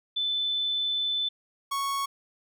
sine / 45% pulse tone pair in turn, 3515 / 1107.2 Hz, A7 / C#6, -2 / -2 cents, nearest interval octave + minor sixth, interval 2000 cents, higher first, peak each -25 / -27 dBFS, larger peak first, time 0.16-1.29 / 1.71-2.06 s, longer first, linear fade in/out 10 ms, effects none

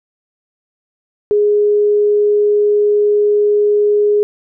sine tone, 415.3 Hz, G#4, in tune, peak -9 dBFS, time 1.31-4.23 s, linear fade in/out 0 ms, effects none

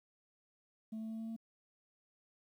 sine tone with pitch steps, 220 / 221.4 / 222.8 / 224.2 / 225.7 Hz, A3 / A3 / A3 / A3 / A3, 0 / +11 / +22 / +33 / +44 cents, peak -37 dBFS, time 0.92-1.365 s, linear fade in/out 10 ms, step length 89 ms, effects tanh soft clip ceiling -39 dBFS + 12-bit

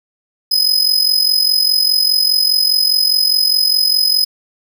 45% pulse tone with amplitude modulation, 5040 Hz, D#8, 21 cents sharp, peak -8 dBFS, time 0.51-4.25 s, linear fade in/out 10 ms, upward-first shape sine, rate 44.9 Hz, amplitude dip 70%, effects 8-bit

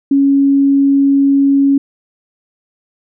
sine tone, 277.2 Hz, C#4, in tune, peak -7 dBFS, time 0.11-1.78 s, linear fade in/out 5 ms, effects none

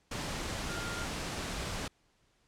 sine tone in noise, 1402 Hz, F6, 6 cents sharp, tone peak -41 dBFS, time 0.69-1.05 s, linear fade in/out 5 ms, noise pink, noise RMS -37 dBFS, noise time 0.11-1.88 s, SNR -7 dB, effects pink hiss -71 dBFS RMS until 2.47 s + low-pass 8000 Hz 12 dB/octave

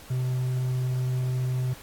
triangle tone, 127.5 Hz, C3, 44 cents flat, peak -22 dBFS, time 0.1-1.74 s, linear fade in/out 10 ms, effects pink hiss -47 dBFS RMS until 1.82 s + AAC 64 kbps

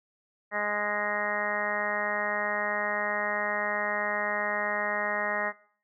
harmonic tone, 207.7 Hz, G#3, in tune, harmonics 1 / 2 / 3 / 4 / 5 / 6 / 7 / 8 / 9 / 10, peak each -42 / -41 / -33 / -36 / -38 / -37 / -40 / -39 / -31 / -42 dBFS, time 0.51-5.53 s, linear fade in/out 50 ms, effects noise-tail reverb RT60 0.5 s tail -20 dB re dry

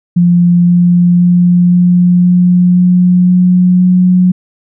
sine tone with pitch steps, 174.61 / 175.62 / 176.64 / 177.66 / 178.69 / 179.73 / 180.77 / 181.81 Hz, F3 / F3 / F3 / F3 / F3 / F3 / F#3 / F#3, 0 / +10 / +20 / +30 / +40 / +50 / -40 / -30 cents, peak -4 dBFS, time 0.16-4.32 s, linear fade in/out 10 ms, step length 520 ms, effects none

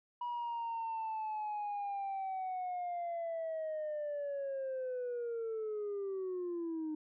sine linear sweep, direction down, 970 to 305.4 Hz, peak -34 dBFS, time 0.21-6.95 s, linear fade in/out 5 ms, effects tanh soft clip ceiling -34 dBFS

